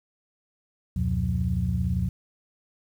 sine tone cluster, 72 / 89.7 / 122.5 / 179.8 Hz, D2 / F2 / B2 / F#3, -34 / +47 / -14 / -49 cents, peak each -28 dBFS, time 0.96-2.09 s, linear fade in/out 5 ms, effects tanh soft clip ceiling -12 dBFS + 9-bit

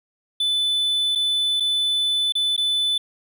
triangle tone with dropouts, 3500 Hz, A7, 10 cents flat, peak -17 dBFS, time 0.4-2.98 s, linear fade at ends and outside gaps 5 ms, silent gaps 1.152-1.156 / 1.6-1.604 / 2.323-2.352 / 2.565-2.577 s, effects none

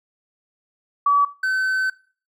sine / triangle tone pair in turn, 1144 / 1527.1 Hz, D6 / G6, -46 / -46 cents, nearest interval perfect fourth, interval 500 cents, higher second, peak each -13 / -17 dBFS, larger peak first, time 1.06-1.25 / 1.43-1.9 s, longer second, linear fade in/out 5 ms, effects noise-tail reverb RT60 0.4 s tail -19 dB re dry

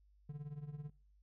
triangle tone with tremolo, 146.83 Hz, D3, in tune, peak -38 dBFS, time 0.29-0.9 s, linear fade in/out 5 ms, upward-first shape triangle, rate 18 Hz, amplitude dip 85%, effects noise-tail reverb RT60 0.5 s tail -25 dB re dry + added 50 Hz sine -65 dBFS peak until 1.22 s

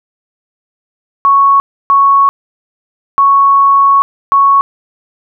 sine tone bursts at uneven times, 1108.7 Hz, C#6, in tune, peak -4 dBFS, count 4, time 1.25-1.6 / 1.9-2.29 / 3.18-4.02 / 4.32-4.61 s, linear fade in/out 0 ms, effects none

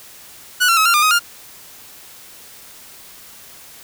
sawtooth tone with pitch steps, 1473 / 1360 / 1284 / 1383 / 1205 / 1255 / 1404 Hz, F#6 / F6 / E6 / F6 / D6 / D#6 / F6, -8 / -46 / -46 / -17 / +44 / +15 / +9 cents, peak -8 dBFS, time 0.6-1.195 s, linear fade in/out 20 ms, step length 85 ms, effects white hiss -41 dBFS RMS until 3.83 s

